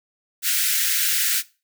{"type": "high-pass noise", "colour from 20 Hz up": "white", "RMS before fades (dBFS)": -21, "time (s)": [0.42, 1.43], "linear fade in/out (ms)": 50, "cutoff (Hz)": 1400, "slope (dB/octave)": 96, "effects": ["noise-tail reverb RT60 0.3 s tail -19 dB re dry"]}